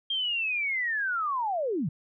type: linear sweep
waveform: sine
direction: down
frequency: 3218 to 126.3 Hz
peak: -26 dBFS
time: 0.1-1.89 s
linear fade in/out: 5 ms
effects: none